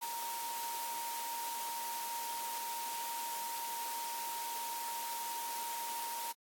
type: tone in noise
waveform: sine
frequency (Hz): 932.3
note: A#5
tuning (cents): 0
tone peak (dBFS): -39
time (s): 0.01-6.33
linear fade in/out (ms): 20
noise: white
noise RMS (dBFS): -43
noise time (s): 0.01-6.33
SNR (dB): +1
effects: high-pass 300 Hz 12 dB/octave + AAC 64 kbps